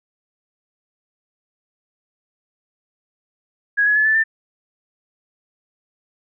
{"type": "tone with pitch steps", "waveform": "sine", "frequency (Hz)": [1658, 1688.9, 1720.4, 1752.5, 1785.2], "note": ["G#6", "G#6", "A6", "A6", "A6"], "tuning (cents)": [-3, 29, -39, -7, 25], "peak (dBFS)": -13, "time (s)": [3.77, 4.24], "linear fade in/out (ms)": 20, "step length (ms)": 94, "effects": []}